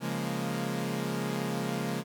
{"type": "chord", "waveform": "sawtooth", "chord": "Bb minor seventh", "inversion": "first", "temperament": "equal", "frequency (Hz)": [138.59, 174.61, 207.7, 233.1], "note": ["Db3", "F3", "Ab3", "Bb3"], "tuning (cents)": [0, 0, 0, 0], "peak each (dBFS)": -32, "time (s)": [0, 2.04], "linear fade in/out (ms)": 50, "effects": []}